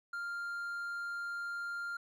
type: tone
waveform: triangle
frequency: 1396.9 Hz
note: F6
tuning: in tune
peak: -35 dBFS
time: 0.13-1.97 s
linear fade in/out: 5 ms
effects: none